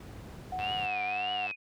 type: noise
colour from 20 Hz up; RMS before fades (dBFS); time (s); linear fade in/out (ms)
brown; -40; 0-0.86; 5
type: tone with pitch glide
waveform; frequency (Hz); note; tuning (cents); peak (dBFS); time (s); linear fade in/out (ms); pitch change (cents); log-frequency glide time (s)
sine; 740 to 732.8; F#5 to F#5; 0 to -17; -32; 0.52-1.47; 5; -17; 0.68-0.95
type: click train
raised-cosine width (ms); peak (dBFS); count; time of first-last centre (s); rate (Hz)
0.3; -25; 94; 0.59-1.511; 101
type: tone with vibrato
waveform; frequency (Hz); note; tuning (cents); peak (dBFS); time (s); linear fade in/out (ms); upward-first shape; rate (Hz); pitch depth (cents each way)
sine; 2623; E7; -9; -33; 0.59-1.56; 50; triangle; 1.7; 200
effects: high-pass 80 Hz 12 dB/octave